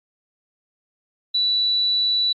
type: tone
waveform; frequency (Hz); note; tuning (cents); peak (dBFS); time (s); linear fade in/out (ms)
sine; 3951; B7; 0; -17; 1.34-2.33; 10
effects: AAC 48 kbps